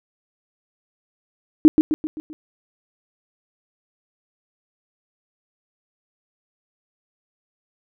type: tone with echo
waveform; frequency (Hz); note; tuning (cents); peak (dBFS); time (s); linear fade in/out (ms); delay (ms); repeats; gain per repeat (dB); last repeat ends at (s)
sine; 309.2; D#4; -11; -4; 1.65-1.68; 0; 130; 5; -6; 2.33
effects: none